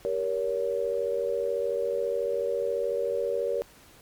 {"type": "chord", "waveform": "sine", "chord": "G diminished", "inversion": "none", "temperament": "just", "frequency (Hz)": [392, 470.4, 564.5], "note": ["G4", "Bb4", "Db5"], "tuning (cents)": [0, 16, 31], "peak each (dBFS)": [-33, -28, -29], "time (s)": [0.05, 3.62], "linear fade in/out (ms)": 0, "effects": ["pink hiss -54 dBFS RMS until 4.01 s", "MP3 96 kbps"]}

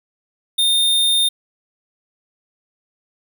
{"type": "tone", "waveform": "square", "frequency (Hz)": 3638, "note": "A#7", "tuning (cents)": -43, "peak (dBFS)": -14, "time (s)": [0.58, 1.29], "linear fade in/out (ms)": 10, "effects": []}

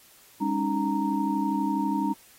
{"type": "tone cluster", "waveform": "sine", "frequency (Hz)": [203, 275.3, 307.4, 928], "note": ["G#3", "C#4", "D#4", "A#5"], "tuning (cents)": [-39, -12, -21, -8], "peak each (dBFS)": -29, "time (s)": [0.4, 2.14], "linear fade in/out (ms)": 20, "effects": ["white hiss -55 dBFS RMS until 2.38 s", "AAC 48 kbps"]}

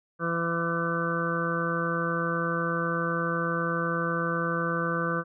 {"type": "harmonic tone with a mistuned harmonic", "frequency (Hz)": 168, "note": "E3", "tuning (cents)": 33, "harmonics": [1, 2, 3, 4, 6, 7, 8, 9], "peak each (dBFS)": [-31, -35, -32, -43, -41, -31, -38, -32], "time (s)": [0.19, 5.24], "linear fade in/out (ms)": 50, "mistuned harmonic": 6, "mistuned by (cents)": 23, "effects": []}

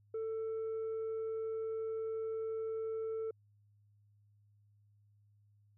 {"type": "tone", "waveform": "sine", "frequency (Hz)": 444.3, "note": "A4", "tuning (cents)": 17, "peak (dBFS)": -33, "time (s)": [0.14, 3.31], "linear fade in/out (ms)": 5, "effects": ["tanh soft clip ceiling -35 dBFS", "added 103 Hz sine -65 dBFS peak until 5.77 s"]}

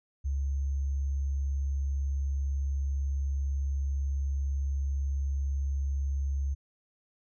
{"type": "tone with sample-and-hold", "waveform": "sine", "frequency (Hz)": 69, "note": "C#2", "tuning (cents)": -7, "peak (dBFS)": -27, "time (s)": [0.24, 6.55], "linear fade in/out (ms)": 20, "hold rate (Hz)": 6300, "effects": ["resampled to 22050 Hz"]}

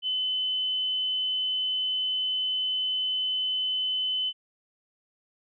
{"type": "tone", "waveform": "sine", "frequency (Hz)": 3030, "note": "F#7", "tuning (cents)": 40, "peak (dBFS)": -25, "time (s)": [0.02, 4.33], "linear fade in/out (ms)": 50, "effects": []}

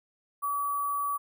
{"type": "tone with sample-and-hold", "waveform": "sine", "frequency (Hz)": 1142, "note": "D6", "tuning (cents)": -49, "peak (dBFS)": -27, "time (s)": [0.42, 1.18], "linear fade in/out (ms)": 20, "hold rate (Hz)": 11025, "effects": []}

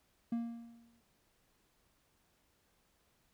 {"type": "tone with exponential decay", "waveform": "triangle", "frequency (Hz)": 233.1, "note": "A#3", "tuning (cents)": 0, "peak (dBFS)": -29, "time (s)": [0.32, 1.01], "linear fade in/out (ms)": 5, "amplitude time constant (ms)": 150, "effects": ["pink hiss -74 dBFS RMS until 3.33 s"]}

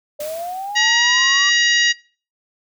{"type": "linear sweep", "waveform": "sine", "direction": "up", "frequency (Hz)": [583, 1167], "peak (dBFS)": -24, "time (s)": [0.19, 1.5], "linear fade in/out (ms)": 10}
{"type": "noise with exponential decay", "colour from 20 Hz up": "white", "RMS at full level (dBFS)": -33, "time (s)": [0.2, 1.54], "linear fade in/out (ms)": 5, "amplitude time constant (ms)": 290}
{"type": "harmonic tone", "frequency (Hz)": 952, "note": "A#5", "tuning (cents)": 36, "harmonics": [2, 3, 4, 5, 6, 7], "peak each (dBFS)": [-16, -20, -22, -24, -26, -27], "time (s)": [0.75, 1.93], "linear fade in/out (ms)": 20}
{"effects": ["noise-tail reverb RT60 0.4 s tail -22 dB re dry"]}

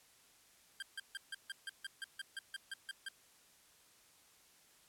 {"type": "tone bursts", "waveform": "25% pulse", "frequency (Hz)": 1589, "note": "G6", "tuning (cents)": 23, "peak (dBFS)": -37, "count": 14, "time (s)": [0.8, 3.086], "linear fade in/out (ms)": 2, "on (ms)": 24, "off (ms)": 150, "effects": ["white hiss -66 dBFS RMS until 4.88 s", "low-pass 12000 Hz 12 dB/octave"]}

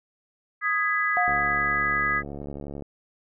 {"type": "chord", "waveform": "sine", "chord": "G# minor", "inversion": "second", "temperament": "just", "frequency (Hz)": [1245.9, 1661.2, 1993.5], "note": ["D#6", "G#6", "B6"], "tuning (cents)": [2, 0, 16], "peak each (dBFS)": [-26, -26, -26], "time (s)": [0.61, 2.23], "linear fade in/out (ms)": 50}
{"type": "tone with exponential decay", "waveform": "sine", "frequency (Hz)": 718, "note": "F5", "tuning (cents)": 48, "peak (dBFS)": -21, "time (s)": [1.17, 2.42], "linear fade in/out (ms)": 0, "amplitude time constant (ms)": 270}
{"type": "click train", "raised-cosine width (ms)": 2, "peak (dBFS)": -23, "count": 111, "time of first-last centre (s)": [1.28, 2.823], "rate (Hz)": 71.3}
{"effects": []}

